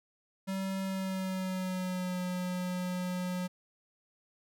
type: tone with pitch glide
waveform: square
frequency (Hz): 192 to 181.22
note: G3 to F#3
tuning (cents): -36 to -36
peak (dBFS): -33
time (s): 0.47-3.48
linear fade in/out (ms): 20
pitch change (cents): -100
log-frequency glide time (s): 0.83-2.19
effects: none

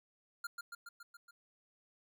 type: tone with echo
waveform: square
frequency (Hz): 1400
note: F6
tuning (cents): +4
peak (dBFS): -39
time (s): 0.44-0.47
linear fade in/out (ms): 5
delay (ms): 140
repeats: 6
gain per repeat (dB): -3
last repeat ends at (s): 1.31
effects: none

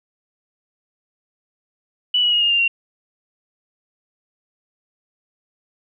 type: tone with pitch steps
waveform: sine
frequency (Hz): 2960 / 2918 / 2876 / 2835 / 2794 / 2754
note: F#7 / F#7 / F#7 / F7 / F7 / F7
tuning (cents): 0 / -25 / -50 / +25 / 0 / -25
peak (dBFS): -14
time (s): 2.14-2.68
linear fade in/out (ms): 5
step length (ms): 90
effects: none

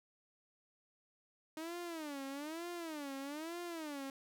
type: tone with vibrato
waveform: sawtooth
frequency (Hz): 308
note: D#4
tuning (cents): -17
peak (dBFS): -38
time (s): 1.57-4.1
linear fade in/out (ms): 2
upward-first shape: sine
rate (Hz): 1.1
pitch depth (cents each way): 220
effects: none

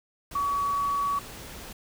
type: tone in noise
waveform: sine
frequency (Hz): 1132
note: C#6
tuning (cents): +36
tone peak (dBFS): -24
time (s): 0.35-1.19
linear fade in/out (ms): 5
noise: pink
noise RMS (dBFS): -42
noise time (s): 0.31-1.73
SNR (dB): +15
effects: none

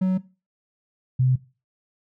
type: tone pair in turn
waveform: triangle / sine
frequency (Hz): 186.5 / 128.51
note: F#3 / C3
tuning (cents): +14 / -31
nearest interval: tritone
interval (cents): 645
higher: first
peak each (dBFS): -16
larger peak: neither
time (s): 0.01-0.18 / 1.19-1.36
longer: neither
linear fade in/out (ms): 10
effects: noise-tail reverb RT60 0.3 s tail -18 dB re dry

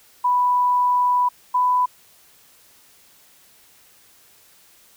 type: tone pair in turn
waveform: sine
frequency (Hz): 987.8 / 995.8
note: B5 / B5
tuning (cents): 0 / +14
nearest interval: unison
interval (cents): 14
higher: second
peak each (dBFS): -15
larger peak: neither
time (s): 0.24-1.29 / 1.54-1.86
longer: first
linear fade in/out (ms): 10
effects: white hiss -53 dBFS RMS until 4.96 s

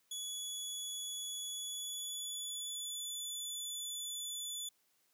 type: tone with pitch glide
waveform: 20% pulse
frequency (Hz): 3397 to 3468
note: G#7 to A7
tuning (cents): +38 to -26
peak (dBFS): -34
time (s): 0.11-4.69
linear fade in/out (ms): 5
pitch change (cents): +36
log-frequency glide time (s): 1.52-3.1
effects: white hiss -75 dBFS RMS until 5.13 s + high-pass 100 Hz 12 dB/octave

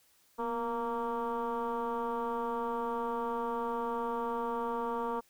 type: tone with frequency modulation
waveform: sine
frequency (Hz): 698.5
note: F5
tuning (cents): 0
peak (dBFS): -30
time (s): 0.38-5.21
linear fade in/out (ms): 20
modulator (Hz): 229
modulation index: 2
effects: tanh soft clip ceiling -27 dBFS + white hiss -67 dBFS RMS until 5.29 s

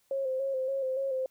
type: tone with vibrato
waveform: sine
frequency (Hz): 532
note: C5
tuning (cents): +29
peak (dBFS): -28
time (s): 0.11-1.26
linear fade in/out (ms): 2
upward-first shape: square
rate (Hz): 3.5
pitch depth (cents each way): 37
effects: white hiss -70 dBFS RMS until 1.3 s

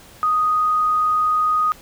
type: tone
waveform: sine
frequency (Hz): 1244.5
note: D#6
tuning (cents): 0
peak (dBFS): -15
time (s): 0.23-1.72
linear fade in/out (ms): 0
effects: pink hiss -45 dBFS RMS until 1.81 s

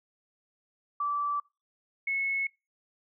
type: tone pair in turn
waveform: sine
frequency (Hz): 1161 / 2192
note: D6 / C#7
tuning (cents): -20 / -20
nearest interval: major seventh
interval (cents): 1100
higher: second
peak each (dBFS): -27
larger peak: neither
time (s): 1-1.4 / 2.07-2.47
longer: neither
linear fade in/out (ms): 5
effects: noise-tail reverb RT60 0.3 s tail -26 dB re dry

